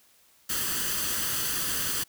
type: noise with comb filter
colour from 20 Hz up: white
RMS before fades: -29 dBFS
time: 0.49-2.04 s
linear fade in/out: 10 ms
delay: 0.65 ms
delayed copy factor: +0.6
effects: white hiss -61 dBFS RMS until 2.08 s